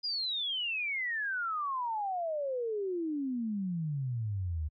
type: exponential sweep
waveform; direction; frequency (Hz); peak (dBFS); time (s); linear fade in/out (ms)
sine; down; 4978 to 73.42; -31; 0.03-4.69; 20
effects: AAC 48 kbps